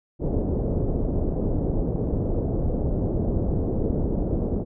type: low-pass noise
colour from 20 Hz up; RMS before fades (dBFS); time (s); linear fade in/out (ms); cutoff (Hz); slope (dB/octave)
pink; -24; 0.19-4.65; 50; 530; 24
effects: none